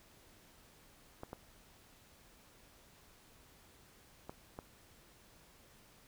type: clicks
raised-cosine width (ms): 1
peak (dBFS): -30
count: 4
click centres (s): 1.234 / 1.331 / 4.295 / 4.589
effects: pink hiss -63 dBFS RMS until 6.07 s